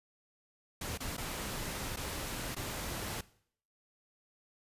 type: noise with dropouts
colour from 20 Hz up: pink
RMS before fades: -39 dBFS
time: 0.81-3.21 s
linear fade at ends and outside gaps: 5 ms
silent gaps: 0.976-1.003 / 1.168-1.178 / 1.961-1.97 / 2.549-2.564 s
effects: noise-tail reverb RT60 0.6 s tail -19 dB re dry + resampled to 32000 Hz